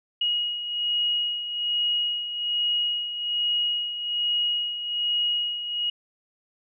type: beating tone pair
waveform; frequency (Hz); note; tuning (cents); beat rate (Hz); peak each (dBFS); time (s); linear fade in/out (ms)
sine; 2890 / 2891.2; F#7 / F#7; -41 / -41; 1.2; -31 / -24; 0.21-5.9; 5
effects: none